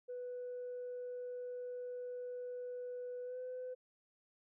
sine tone with pitch glide, 494.5 to 505.5 Hz, B4 to B4, +2 to +40 cents, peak -40 dBFS, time 0.08-3.75 s, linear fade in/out 20 ms, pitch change +38 cents, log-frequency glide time 3.24-3.38 s, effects tanh soft clip ceiling -38 dBFS

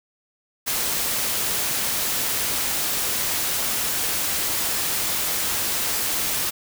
white noise, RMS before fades -24 dBFS, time 0.66-6.51 s, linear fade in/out 20 ms, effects none

